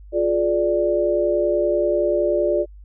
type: chord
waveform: sine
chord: D diminished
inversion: first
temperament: just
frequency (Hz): 352.4 / 422.9 / 587.3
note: F4 / Ab4 / D5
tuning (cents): +16 / +31 / 0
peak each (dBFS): -21 / -24 / -19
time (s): 0.12-2.66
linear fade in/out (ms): 50
effects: added 50 Hz sine -39 dBFS peak until 2.84 s